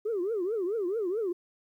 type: tone with vibrato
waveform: sine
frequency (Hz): 401.5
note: G4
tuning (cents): +41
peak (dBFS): -26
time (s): 0.05-1.33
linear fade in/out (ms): 10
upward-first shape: triangle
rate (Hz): 4.6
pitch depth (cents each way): 300
effects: tanh soft clip ceiling -24 dBFS + 11-bit